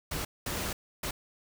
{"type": "noise bursts at uneven times", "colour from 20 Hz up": "pink", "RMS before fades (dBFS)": -34, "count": 3, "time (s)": [[0.11, 0.25], [0.46, 0.73], [1.03, 1.11]], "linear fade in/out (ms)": 5, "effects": []}